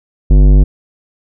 sine tone with tanh clipping, 49.06 Hz, G1, 2 cents sharp, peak -5 dBFS, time 0.3-0.64 s, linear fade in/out 10 ms, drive 15 dB, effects none

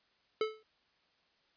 square tone with exponential decay, 435 Hz, A4, 20 cents flat, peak -27 dBFS, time 0.41-0.63 s, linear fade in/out 2 ms, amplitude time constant 47 ms, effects white hiss -72 dBFS RMS until 1.56 s + resampled to 11025 Hz

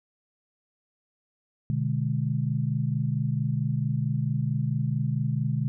sine chord, G# diminished, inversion first, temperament equal with one note detuned, 123.47 / 147.94 / 207.7 Hz, B2 / D3 / G#3, 0 / +13 / 0 cents, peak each -27 / -27 / -32 dBFS, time 1.7-5.68 s, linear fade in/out 0 ms, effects none

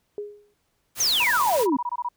sine tone with exponential decay, 413.6 Hz, G#4, 7 cents flat, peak -26 dBFS, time 0.18-0.54 s, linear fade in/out 1 ms, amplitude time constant 78 ms
white noise, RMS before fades -31 dBFS, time 0.95-1.67 s, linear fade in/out 50 ms
sine exponential sweep, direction down, 6560 to 246.9 Hz, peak -19 dBFS, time 1-1.77 s, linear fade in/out 5 ms
sine tone bursts, 970 Hz, B5, 31 cents flat, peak -24 dBFS, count 14, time 1.2-2.088 s, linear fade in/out 5 ms, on 43 ms, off 22 ms
effects pink hiss -71 dBFS RMS until 2.16 s

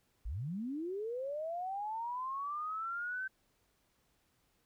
sine linear sweep, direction up, 41.2 to 1553 Hz, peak -36 dBFS, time 0.25-3.28 s, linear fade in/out 10 ms, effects pink hiss -75 dBFS RMS until 4.65 s

